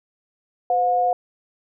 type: tone pair together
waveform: sine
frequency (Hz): 508 / 718.4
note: B4 / F5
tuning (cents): +49 / +49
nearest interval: tritone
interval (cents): 600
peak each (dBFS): -24 / -17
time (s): 0.7-1.13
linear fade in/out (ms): 2
effects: none